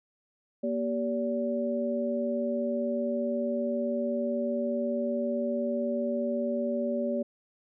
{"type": "tone cluster", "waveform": "sine", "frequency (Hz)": [237, 390.3, 575], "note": ["A#3", "G4", "D5"], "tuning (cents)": [29, -8, -37], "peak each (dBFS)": [-30, -35, -30], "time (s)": [0.63, 7.23], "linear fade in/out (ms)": 10, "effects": []}